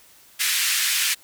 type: band-pass noise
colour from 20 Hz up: pink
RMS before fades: -22 dBFS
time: 0.39-1.15 s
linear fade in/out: 20 ms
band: 1800 to 15000 Hz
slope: 24 dB/octave
effects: white hiss -52 dBFS RMS until 1.23 s